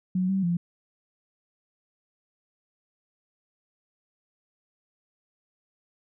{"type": "tone with pitch steps", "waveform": "sine", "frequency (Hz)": [184.2, 192.6, 172.8], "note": ["F#3", "G3", "F3"], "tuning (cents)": [-7, -30, -18], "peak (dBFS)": -22, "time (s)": [0.15, 0.57], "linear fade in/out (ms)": 5, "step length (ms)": 140, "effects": []}